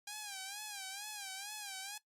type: tone with vibrato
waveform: 5% pulse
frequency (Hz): 806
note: G5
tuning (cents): +48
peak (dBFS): -31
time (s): 0.07-1.98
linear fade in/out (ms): 5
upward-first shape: sine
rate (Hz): 2.2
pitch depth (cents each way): 100
effects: noise-tail reverb RT60 0.1 s tail -17 dB re dry + Opus 48 kbps